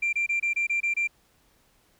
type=tone bursts; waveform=sine; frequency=2368 Hz; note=D7; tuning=14 cents sharp; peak=-21 dBFS; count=8; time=0.02-1.075 s; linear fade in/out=10 ms; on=110 ms; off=25 ms; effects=tanh soft clip ceiling -20 dBFS + pink hiss -64 dBFS RMS until 1.99 s